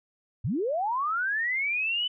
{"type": "linear sweep", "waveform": "sine", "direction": "up", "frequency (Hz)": [83.2, 3024], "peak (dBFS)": -25, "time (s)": [0.44, 2.08], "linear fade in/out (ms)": 10, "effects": []}